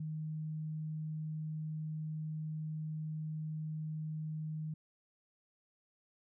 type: tone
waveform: sine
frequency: 155.56 Hz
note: D#3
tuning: in tune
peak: -37 dBFS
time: 0-4.74 s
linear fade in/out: 5 ms
effects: none